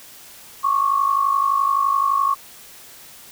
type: tone pair together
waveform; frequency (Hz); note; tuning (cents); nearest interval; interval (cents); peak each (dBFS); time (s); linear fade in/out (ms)
sine; 1097.3 / 1149; C#6 / D6; -18 / -38; minor second; 80; -17 / -21; 0.63-2.35; 20
effects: white hiss -43 dBFS RMS until 3.31 s